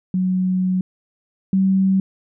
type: tone pair in turn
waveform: sine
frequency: 185 / 191.41 Hz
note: F#3 / G3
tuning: 0 / -41 cents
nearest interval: minor second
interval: 59 cents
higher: second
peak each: -16 / -13 dBFS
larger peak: second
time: 0.14-0.81 / 1.53-2 s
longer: first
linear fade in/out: 2 ms
effects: none